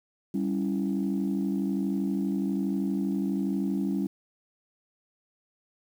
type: chord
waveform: sine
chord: C# diminished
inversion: second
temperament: equal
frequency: 196 / 277.2 / 329.6 Hz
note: G3 / C#4 / E4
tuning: 0 / 0 / 0 cents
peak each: -27 / -29 / -32 dBFS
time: 0.34-4.07 s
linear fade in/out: 5 ms
effects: tanh soft clip ceiling -19 dBFS + 9-bit